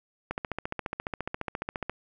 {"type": "click train", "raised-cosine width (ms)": 0.5, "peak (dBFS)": -16, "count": 24, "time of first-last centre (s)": [0.31, 1.896], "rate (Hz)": 14.5, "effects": []}